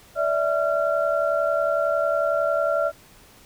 sine tone cluster, 580 / 651 / 1375 Hz, D5 / E5 / F6, -22 / -22 / -27 cents, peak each -23 / -23 / -26 dBFS, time 0.15-2.92 s, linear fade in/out 50 ms, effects pink hiss -51 dBFS RMS until 3.45 s

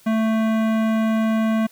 sine tone with hard clipping, 221.4 Hz, A3, 11 cents sharp, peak -19 dBFS, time 0.06-1.67 s, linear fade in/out 10 ms, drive 17 dB, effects white hiss -52 dBFS RMS until 1.71 s

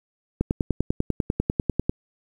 click train, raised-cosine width 3 ms, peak -8 dBFS, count 16, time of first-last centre 0.41-1.895 s, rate 10.1 Hz, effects 8-bit

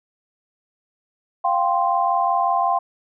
sine chord, F suspended second, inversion none, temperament equal, 698.5 / 784 / 1046.5 Hz, F5 / G5 / C6, 0 / 0 / 0 cents, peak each -21 dBFS, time 1.44-2.79 s, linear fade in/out 10 ms, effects none

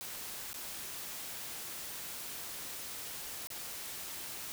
white noise with dropouts, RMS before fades -43 dBFS, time 0.01-4.52 s, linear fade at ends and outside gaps 0 ms, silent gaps 0.531-0.542 / 3.471-3.503 s, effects none

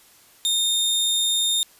sawtooth tone, 3657 Hz, A#7, 34 cents flat, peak -16 dBFS, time 0.45-1.63 s, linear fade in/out 0 ms, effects white hiss -53 dBFS RMS until 1.79 s + resampled to 32000 Hz

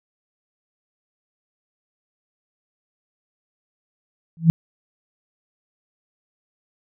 sine tone with exponential growth, 164.4 Hz, E3, 4 cents flat, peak -5 dBFS, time 4.37-4.5 s, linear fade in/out 0 ms, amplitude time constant 27 ms, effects none

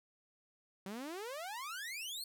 sawtooth exponential sweep, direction up, 185 to 4449 Hz, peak -38 dBFS, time 0.86-2.24 s, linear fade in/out 2 ms, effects none

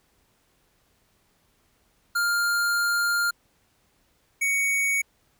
square tone pair in turn, 1403 / 2235 Hz, F6 / C#7, +8 / +14 cents, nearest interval minor sixth, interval 806 cents, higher second, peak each -22 dBFS, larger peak neither, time 2.15-3.31 / 4.41-5.02 s, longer first, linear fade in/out 10 ms, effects pink hiss -66 dBFS RMS until 5.39 s

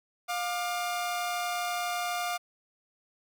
sawtooth tone pair together, 708 / 1190.7 Hz, F5 / D6, +23 / +23 cents, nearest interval major sixth, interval 900 cents, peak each -27 / -32 dBFS, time 0.28-2.38 s, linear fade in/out 20 ms, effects none

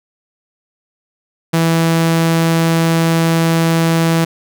sawtooth tone, 164.7 Hz, E3, 1 cent flat, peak -7 dBFS, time 1.53-4.25 s, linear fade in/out 10 ms, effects none

